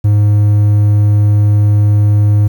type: tone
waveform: triangle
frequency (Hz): 103.83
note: G#2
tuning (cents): 0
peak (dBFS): -4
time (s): 0.04-2.48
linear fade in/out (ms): 10
effects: 7-bit

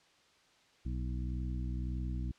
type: harmonic tone with a mistuned harmonic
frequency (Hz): 61.74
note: B1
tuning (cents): 0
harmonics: 1 / 2 / 3 / 4 / 5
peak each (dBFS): -35 / -41 / -45 / -47 / -49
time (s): 0.85-2.32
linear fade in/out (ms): 10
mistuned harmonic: 5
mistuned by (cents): +49
effects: white hiss -66 dBFS RMS until 2.38 s + low-pass 5000 Hz 12 dB/octave

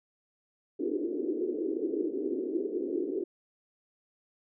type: band-pass noise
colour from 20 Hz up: pink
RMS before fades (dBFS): -32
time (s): 0.79-3.24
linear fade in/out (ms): 5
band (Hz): 300 to 410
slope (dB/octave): 48
effects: none

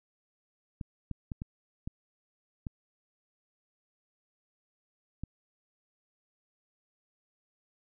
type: clicks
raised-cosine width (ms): 5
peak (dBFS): -24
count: 7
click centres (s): 0.812 / 1.113 / 1.318 / 1.419 / 1.875 / 2.668 / 5.236
effects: none

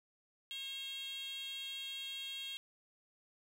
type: tone with high-pass filter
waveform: 10% pulse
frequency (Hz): 541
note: C#5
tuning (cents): -42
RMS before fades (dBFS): -44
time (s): 0.51-2.57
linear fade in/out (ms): 0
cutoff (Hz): 3200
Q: 7.1
effects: none

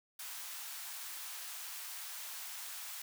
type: high-pass noise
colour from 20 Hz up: white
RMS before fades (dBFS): -45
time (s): 0.19-3.02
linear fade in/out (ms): 5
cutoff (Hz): 760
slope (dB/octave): 24
effects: none

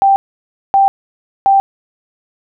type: tone bursts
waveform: sine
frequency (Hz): 785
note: G5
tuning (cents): +2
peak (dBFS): -6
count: 3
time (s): 0.02-1.6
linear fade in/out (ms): 0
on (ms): 140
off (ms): 580
effects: none

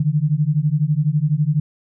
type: beating tone pair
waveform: sine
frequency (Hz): 144.5 / 156.5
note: D3 / D#3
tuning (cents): -28 / +10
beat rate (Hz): 12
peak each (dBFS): -18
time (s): 0-1.6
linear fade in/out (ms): 5
effects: none

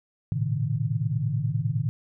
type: tone cluster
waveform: sine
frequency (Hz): 108.8 / 118.4 / 137.1 / 157.3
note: A2 / A#2 / C#3 / D#3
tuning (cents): -19 / +27 / -19 / +19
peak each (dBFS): -29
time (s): 0.32-1.89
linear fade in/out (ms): 0
effects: none

